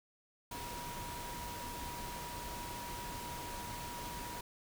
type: tone in noise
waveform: sine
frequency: 961 Hz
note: B5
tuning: 48 cents flat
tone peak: -45 dBFS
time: 0.51-4.41 s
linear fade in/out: 5 ms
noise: pink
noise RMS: -45 dBFS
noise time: 0.51-4.41 s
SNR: -3 dB
effects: none